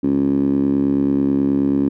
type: tone with band-pass filter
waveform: 10% pulse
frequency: 69.3 Hz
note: C#2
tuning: in tune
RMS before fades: -17 dBFS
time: 0.03-1.89 s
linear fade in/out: 10 ms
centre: 270 Hz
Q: 4.3
effects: none